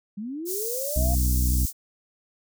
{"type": "linear sweep", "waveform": "sine", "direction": "up", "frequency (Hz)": [192.9, 708], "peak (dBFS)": -30, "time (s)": [0.17, 1.15], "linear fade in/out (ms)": 10}
{"type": "high-pass noise", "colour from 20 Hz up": "white", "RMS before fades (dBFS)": -31, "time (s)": [0.45, 1.73], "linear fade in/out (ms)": 50, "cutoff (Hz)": 5600, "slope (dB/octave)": 24}
{"type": "harmonic tone", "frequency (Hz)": 62.4, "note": "B1", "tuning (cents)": 19, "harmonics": [1, 2, 3, 4, 5], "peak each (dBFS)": [-20, -30, -35, -35, -40], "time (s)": [0.96, 1.66], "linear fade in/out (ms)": 5}
{"effects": []}